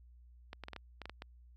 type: clicks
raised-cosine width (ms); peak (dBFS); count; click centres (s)
0.3; -28; 9; 0.531 / 0.637 / 0.684 / 0.733 / 0.763 / 1.017 / 1.056 / 1.096 / 1.221
effects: added 60 Hz sine -56 dBFS peak until 1.56 s